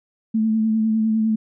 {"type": "tone with vibrato", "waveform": "sine", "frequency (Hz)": 220, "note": "A3", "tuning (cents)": 0, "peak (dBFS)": -16, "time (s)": [0.34, 1.36], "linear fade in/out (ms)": 10, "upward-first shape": "triangle", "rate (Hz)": 9.9, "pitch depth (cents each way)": 30, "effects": []}